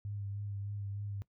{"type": "tone with vibrato", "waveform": "sine", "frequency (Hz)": 101.1, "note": "G#2", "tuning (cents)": -46, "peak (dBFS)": -37, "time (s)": [0.05, 1.22], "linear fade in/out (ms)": 0, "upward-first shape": "sine", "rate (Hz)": 3.3, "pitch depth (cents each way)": 26, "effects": ["noise-tail reverb RT60 0.1 s tail -19 dB re dry"]}